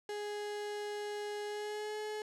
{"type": "tone with pitch glide", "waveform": "35% pulse", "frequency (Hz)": [415.3, 425.7], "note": ["G#4", "G#4"], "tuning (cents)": [0, 43], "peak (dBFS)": -36, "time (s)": [0.09, 2.22], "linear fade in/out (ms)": 2, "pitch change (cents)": 43, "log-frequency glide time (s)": [1.45, 1.98], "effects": ["low-pass 9000 Hz 12 dB/octave"]}